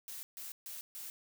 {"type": "noise bursts", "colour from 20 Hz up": "blue", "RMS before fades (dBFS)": -45, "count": 4, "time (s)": [0.08, 1.1], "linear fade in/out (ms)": 0, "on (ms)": 150, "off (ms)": 140, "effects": []}